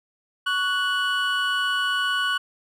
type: tone cluster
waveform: triangle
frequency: 1120 / 1478 / 2955 Hz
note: C#6 / F#6 / F#7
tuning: +18 / -2 / -3 cents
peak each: -26 / -22 / -25 dBFS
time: 0.46-2.38 s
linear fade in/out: 10 ms
effects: none